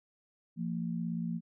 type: tone pair together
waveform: sine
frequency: 170.9 / 228.1 Hz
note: F3 / A#3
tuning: -37 / -37 cents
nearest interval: perfect fourth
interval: 500 cents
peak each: -34 / -36 dBFS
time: 0.56-1.41 s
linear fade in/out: 50 ms
effects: none